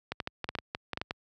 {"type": "clicks", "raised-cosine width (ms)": 0.3, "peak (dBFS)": -16, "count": 12, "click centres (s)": [0.12, 0.202, 0.274, 0.443, 0.49, 0.552, 0.587, 0.749, 0.933, 0.974, 1.015, 1.109], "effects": ["high-pass 60 Hz 12 dB/octave"]}